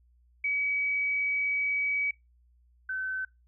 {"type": "tone pair in turn", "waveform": "sine", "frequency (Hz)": [2274, 1526.9], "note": ["C#7", "G6"], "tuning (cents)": [44, -46], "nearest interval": "perfect fifth", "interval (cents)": 690, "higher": "first", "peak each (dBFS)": [-26, -30], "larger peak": "first", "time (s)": [[0.44, 2.11], [2.89, 3.25]], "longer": "first", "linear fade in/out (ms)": 5, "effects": ["noise-tail reverb RT60 0.2 s tail -22 dB re dry", "added 60 Hz sine -60 dBFS peak until 3.47 s"]}